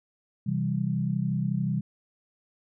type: chord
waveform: sine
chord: C major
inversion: none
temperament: equal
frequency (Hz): 130.81 / 164.81 / 196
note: C3 / E3 / G3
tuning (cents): 0 / 0 / 0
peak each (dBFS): -29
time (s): 0.46-1.81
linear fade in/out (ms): 10
effects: none